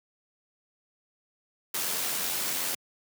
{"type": "noise with amplitude modulation", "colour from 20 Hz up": "white", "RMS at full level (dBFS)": -29, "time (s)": [1.74, 2.75], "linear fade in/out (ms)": 5, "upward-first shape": "sine", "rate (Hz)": 88, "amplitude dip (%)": 30, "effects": ["high-pass 150 Hz 12 dB/octave"]}